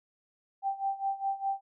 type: tone with tremolo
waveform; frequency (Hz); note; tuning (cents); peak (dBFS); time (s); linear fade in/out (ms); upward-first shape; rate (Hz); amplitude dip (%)
sine; 784; G5; 0; -26; 0.62-1.61; 50; sine; 4.9; 85
effects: none